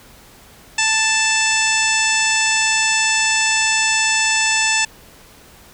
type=harmonic tone; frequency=881 Hz; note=A5; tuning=2 cents sharp; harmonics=1 / 2 / 3 / 4 / 5 / 6 / 7 / 8 / 9; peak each=-24 / -21 / -19 / -25 / -30 / -24 / -27 / -25 / -23 dBFS; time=0.78-4.85 s; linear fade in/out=5 ms; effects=pink hiss -45 dBFS RMS until 5.73 s